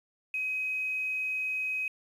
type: tone with quantisation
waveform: sine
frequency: 2528 Hz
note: D#7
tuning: 27 cents sharp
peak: -29 dBFS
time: 0.34-1.88 s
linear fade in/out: 2 ms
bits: 9
effects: resampled to 32000 Hz

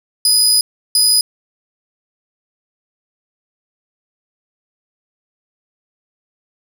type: tone bursts at uneven times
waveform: 25% pulse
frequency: 4978 Hz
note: D#8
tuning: in tune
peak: -5 dBFS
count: 2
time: 0.25-0.61 / 0.95-1.21 s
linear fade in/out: 2 ms
effects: none

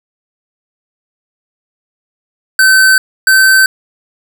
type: tone pair in turn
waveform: square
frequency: 1535 / 1541 Hz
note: G6 / G6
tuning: -37 / -30 cents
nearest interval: unison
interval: 7 cents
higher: second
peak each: -5 dBFS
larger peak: neither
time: 2.59-2.98 / 3.27-3.66 s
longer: neither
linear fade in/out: 2 ms
effects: none

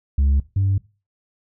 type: tone pair in turn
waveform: sine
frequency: 69.3 / 97.52 Hz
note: C#2 / G2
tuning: 0 / -8 cents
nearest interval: tritone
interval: 592 cents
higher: second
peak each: -11 / -14 dBFS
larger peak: first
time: 0.18-0.4 / 0.56-0.78 s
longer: neither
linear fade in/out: 5 ms
effects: noise-tail reverb RT60 0.3 s tail -20 dB re dry + tanh soft clip ceiling -13 dBFS

